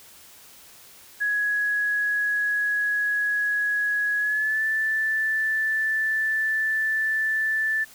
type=tone with pitch glide; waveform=sine; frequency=1673 to 1759.2 Hz; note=G#6 to A6; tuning=+12 to -1 cents; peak=-21 dBFS; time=1.2-7.85 s; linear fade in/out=20 ms; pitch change=+87 cents; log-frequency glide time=4.18-4.63 s; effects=white hiss -49 dBFS RMS until 7.94 s